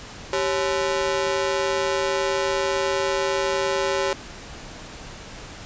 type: ring-modulated tone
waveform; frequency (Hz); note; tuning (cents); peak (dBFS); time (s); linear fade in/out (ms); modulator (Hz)
sawtooth; 470.9; A#4; +18; -14; 0.33-4.13; 2; 80.5
effects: pink hiss -39 dBFS RMS until 5.65 s + resampled to 16000 Hz